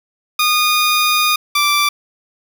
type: tone pair in turn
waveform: 15% pulse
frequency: 1226 / 1170.7 Hz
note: D#6 / D6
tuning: -26 / -6 cents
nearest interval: minor second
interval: 80 cents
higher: first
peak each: -6 dBFS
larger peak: neither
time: 0.39-1.36 / 1.55-1.89 s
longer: first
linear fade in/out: 5 ms
effects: none